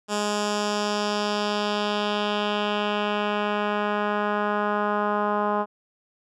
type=tone with low-pass filter sweep; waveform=10% pulse; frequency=207.7 Hz; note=G#3; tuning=in tune; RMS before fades=-25 dBFS; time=0.08-5.66 s; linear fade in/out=50 ms; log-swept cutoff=7600 to 1100 Hz; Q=1.8; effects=none